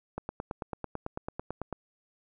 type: click train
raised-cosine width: 1 ms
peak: -20 dBFS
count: 15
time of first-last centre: 0.18-1.727 s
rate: 9.05 Hz
effects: none